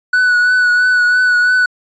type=tone with vibrato; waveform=triangle; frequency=1480 Hz; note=F#6; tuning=in tune; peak=-7 dBFS; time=0.13-1.66 s; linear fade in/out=5 ms; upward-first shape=triangle; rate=3 Hz; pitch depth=29 cents each way; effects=resampled to 16000 Hz